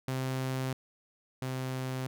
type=tone pair in turn; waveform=sawtooth; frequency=130.81 / 129.91 Hz; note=C3 / C3; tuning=0 / -12 cents; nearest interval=unison; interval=12 cents; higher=first; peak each=-27 / -29 dBFS; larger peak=first; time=0.08-0.73 / 1.42-2.07 s; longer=neither; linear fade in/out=2 ms; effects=none